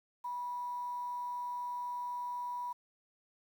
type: tone with quantisation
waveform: sine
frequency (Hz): 976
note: B5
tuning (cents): -21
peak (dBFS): -36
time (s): 0.24-2.73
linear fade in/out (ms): 10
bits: 10
effects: none